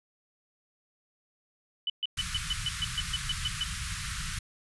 sine tone bursts, 2995 Hz, F#7, 20 cents sharp, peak -27 dBFS, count 12, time 1.87-3.636 s, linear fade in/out 2 ms, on 28 ms, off 130 ms
pink band-stop noise, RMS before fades -35 dBFS, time 2.17-4.39 s, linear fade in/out 5 ms, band 170 to 1200 Hz, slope 48 dB/octave
effects resampled to 24000 Hz

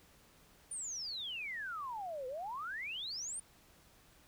sine exponential two-way sweep, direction down then up, 9390 to 493.9 to 9390 Hz, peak -39 dBFS, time 0.71-3.4 s, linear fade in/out 5 ms, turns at 2.27 s, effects pink hiss -64 dBFS RMS until 4.27 s

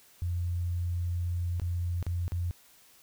sine tone with dropouts, 87.31 Hz, F2, in tune, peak -28 dBFS, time 0.22-2.51 s, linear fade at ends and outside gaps 0 ms, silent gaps 1.598-1.617 / 2.027-2.066 / 2.28-2.32 s, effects white hiss -59 dBFS RMS until 3.02 s

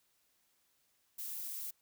violet noise, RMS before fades -42 dBFS, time 1.18-1.71 s, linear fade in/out 10 ms, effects white hiss -75 dBFS RMS until 1.81 s

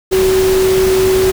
sine tone in noise, 377.6 Hz, F#4, 35 cents sharp, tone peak -9 dBFS, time 0.11-1.32 s, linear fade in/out 20 ms, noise pink, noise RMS -20 dBFS, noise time 0.11-1.32 s, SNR +8 dB, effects none

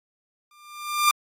sawtooth tone with exponential growth, 1194 Hz, D6, 28 cents sharp, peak -11 dBFS, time 0.51-1.11 s, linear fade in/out 2 ms, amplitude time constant 130 ms, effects AAC 48 kbps

